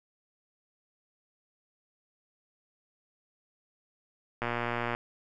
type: click train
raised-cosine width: 0.5 ms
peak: -16 dBFS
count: 64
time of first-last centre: 4.42-4.949 s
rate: 119 Hz
effects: none